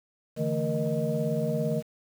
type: tone cluster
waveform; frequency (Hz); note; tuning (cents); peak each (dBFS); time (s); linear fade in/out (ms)
sine; 146.1 / 163.7 / 223.5 / 470.4 / 620; D3 / E3 / A3 / A#4 / D#5; -9 / -12 / +27 / +16 / -6; -31; 0.36-1.83; 50
effects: tanh soft clip ceiling -15 dBFS + 8-bit